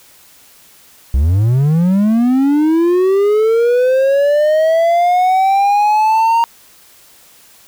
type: linear sweep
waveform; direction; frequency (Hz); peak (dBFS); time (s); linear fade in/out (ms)
triangle; up; 61 to 932.3; -7; 1.14-6.44; 0
effects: white hiss -45 dBFS RMS until 7.67 s